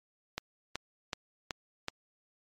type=click train; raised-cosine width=0.2 ms; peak=-16 dBFS; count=5; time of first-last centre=0.38-1.884 s; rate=2.66 Hz; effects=MP3 64 kbps